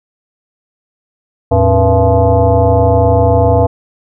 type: tone with frequency modulation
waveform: sine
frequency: 297.3 Hz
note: D4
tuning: 21 cents sharp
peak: -6 dBFS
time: 1.51-3.67 s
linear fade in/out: 10 ms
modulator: 189 Hz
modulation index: 2.6
effects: none